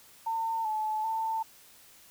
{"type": "tone with pitch steps", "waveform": "sine", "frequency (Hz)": [903, 864, 892], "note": ["A5", "A5", "A5"], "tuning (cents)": [45, -32, 23], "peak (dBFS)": -28, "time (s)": [0.26, 1.43], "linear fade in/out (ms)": 10, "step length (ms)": 390, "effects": ["white hiss -56 dBFS RMS until 2.1 s"]}